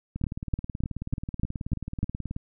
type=two click trains; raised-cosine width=5 ms; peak=-20 / -13 dBFS; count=42 / 7; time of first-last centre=0.16-2.364 / 0.24-2.031 s; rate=18.6 / 3.35 Hz; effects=none